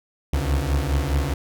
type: beating tone pair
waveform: 35% pulse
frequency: 67.7 / 72.5 Hz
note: C#2 / D2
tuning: -40 / -22 cents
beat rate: 4.8 Hz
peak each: -21 dBFS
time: 0.33-1.34 s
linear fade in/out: 5 ms
effects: none